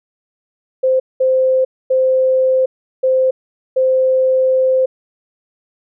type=tone bursts at uneven times; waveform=sine; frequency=520 Hz; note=C5; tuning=11 cents flat; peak=-10 dBFS; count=5; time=0.83-1 / 1.2-1.65 / 1.9-2.66 / 3.03-3.31 / 3.76-4.86 s; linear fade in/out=10 ms; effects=none